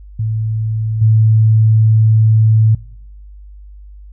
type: tone with level steps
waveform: sine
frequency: 110 Hz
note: A2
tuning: in tune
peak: -14 / -6 dBFS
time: 0.19-2.75 s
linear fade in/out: 5 ms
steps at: 1.01 s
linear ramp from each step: 10 ms
effects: noise-tail reverb RT60 0.9 s tail -25 dB re dry + added 50 Hz sine -33 dBFS peak until 4.12 s